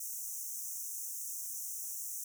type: high-pass noise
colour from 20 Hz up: pink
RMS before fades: -41 dBFS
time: 0-2.24 s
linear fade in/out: 5 ms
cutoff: 5800 Hz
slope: 96 dB/octave
effects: none